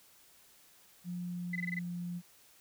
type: tone with pitch glide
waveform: sine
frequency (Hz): 176.9 to 175.07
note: F3 to F3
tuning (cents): +23 to +5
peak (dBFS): -36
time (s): 1.04-2.22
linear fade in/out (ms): 50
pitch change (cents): -18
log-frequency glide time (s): 1.23-1.79
type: tone bursts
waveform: sine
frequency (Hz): 2015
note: B6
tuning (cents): +34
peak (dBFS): -33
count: 6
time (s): 1.53-1.792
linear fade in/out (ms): 5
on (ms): 27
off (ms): 20
effects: tanh soft clip ceiling -25 dBFS + white hiss -62 dBFS RMS until 2.6 s